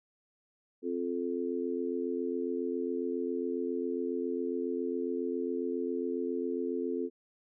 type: harmonic tone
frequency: 87.31 Hz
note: F2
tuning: in tune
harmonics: 3 / 4 / 5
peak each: -35 / -35 / -35 dBFS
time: 0.82-7.1 s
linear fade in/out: 50 ms
effects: none